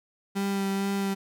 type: tone with vibrato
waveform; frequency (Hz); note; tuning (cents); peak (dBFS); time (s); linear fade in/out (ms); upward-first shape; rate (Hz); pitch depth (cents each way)
35% pulse; 196.7; G3; +6; -24; 0.35-1.15; 20; sine; 2.2; 13
effects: none